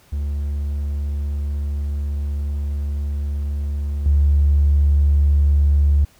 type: tone with level steps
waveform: triangle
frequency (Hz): 72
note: D2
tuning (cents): -34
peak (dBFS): -18 / -8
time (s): 0.12-6.05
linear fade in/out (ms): 10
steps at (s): 4.06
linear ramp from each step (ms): 2
effects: tanh soft clip ceiling -9 dBFS + pink hiss -53 dBFS RMS until 6.19 s

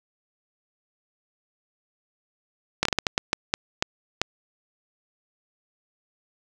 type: slowing click train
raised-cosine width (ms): 0.2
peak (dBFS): -3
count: 11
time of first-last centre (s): 2.83-4.216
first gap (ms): 23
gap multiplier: 1.37
effects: none

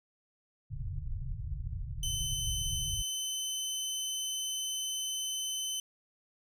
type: low-pass noise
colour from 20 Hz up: pink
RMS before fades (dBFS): -37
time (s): 0.7-3.03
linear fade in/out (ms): 10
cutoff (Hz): 150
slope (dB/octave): 96
type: tone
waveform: 20% pulse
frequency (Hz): 3048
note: G7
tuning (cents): -49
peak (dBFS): -28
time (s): 2.03-5.8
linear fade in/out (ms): 2
effects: none

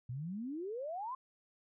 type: exponential sweep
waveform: sine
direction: up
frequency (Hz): 116.54 to 1078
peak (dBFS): -38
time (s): 0.09-1.15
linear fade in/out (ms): 5
effects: none

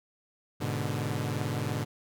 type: chord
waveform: sawtooth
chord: G# diminished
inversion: none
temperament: equal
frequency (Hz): 103.83 / 123.47 / 146.83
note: G#2 / B2 / D3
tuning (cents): 0 / 0 / 0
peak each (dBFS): -30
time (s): 0.6-1.85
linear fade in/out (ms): 20
effects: none

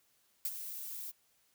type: noise with ADSR envelope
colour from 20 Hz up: violet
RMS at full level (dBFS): -33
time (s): 0.45-1.12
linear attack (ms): 3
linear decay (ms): 43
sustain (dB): -10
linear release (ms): 25
effects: white hiss -72 dBFS RMS until 1.54 s

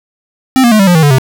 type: tone with pitch steps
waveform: square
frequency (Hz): 261.6 / 237.1 / 215 / 194.85 / 176.63 / 160.11 / 145.13 / 131.56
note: C4 / A#3 / A3 / G3 / F3 / D#3 / D3 / C3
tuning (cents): 0 / +30 / -40 / -10 / +20 / +50 / -20 / +10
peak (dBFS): -5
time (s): 0.56-1.184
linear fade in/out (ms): 0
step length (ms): 78
effects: 7-bit

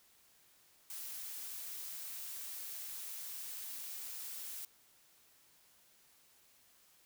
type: noise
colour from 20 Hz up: blue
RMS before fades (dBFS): -45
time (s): 0.9-4.65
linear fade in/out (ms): 2
effects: white hiss -67 dBFS RMS until 7.05 s

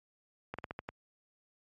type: slowing click train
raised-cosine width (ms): 0.5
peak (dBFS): -23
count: 6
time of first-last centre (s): 0.54-0.889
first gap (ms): 46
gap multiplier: 1.21
effects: high-pass 60 Hz 12 dB/octave + MP3 64 kbps

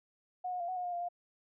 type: tone with pitch steps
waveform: sine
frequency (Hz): 729 / 723 / 691 / 741 / 720 / 710 / 696 / 703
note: F#5 / F#5 / F5 / F#5 / F#5 / F5 / F5 / F5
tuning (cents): -26 / -40 / -19 / +2 / -47 / +28 / -6 / +11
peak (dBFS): -34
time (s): 0.44-1.088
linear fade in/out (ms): 10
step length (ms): 81
effects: none

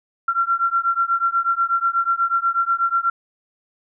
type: beating tone pair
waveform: sine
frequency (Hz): 1363 / 1371.2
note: F6 / F6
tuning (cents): -43 / -32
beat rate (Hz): 8.2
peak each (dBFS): -20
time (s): 0.28-3.1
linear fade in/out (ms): 5
effects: none

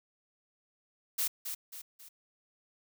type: noise with echo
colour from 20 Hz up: blue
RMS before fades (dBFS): -31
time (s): 1.18-1.28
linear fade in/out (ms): 10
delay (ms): 270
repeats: 3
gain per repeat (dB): -7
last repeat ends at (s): 2.09
effects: none

